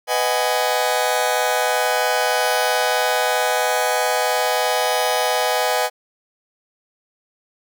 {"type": "chord", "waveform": "sawtooth", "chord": "G# minor seventh", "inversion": "first", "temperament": "just", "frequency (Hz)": [498.4, 623, 747.5, 830.6], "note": ["B4", "D#5", "F#5", "G#5"], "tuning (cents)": [16, 2, 17, 0], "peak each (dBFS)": -19, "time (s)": [0.07, 5.9], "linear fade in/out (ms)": 50, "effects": []}